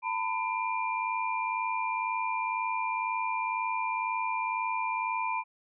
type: tone cluster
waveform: sine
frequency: 900 / 1002 / 2384 Hz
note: A5 / B5 / D7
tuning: +39 / +25 / +25 cents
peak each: -33 / -31 / -35 dBFS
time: 0.02-5.44 s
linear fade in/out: 50 ms
effects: none